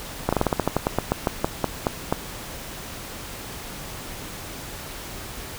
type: slowing click train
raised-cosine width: 1 ms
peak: -5 dBFS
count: 17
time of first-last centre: 0.29-2.125 s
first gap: 36 ms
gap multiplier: 1.14
effects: pink hiss -36 dBFS RMS until 5.58 s